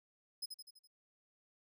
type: tone with echo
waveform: sawtooth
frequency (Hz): 5080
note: D#8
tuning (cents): +35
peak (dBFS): -36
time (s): 0.42-0.46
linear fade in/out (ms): 10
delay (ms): 83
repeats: 5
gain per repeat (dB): -5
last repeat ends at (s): 0.875
effects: none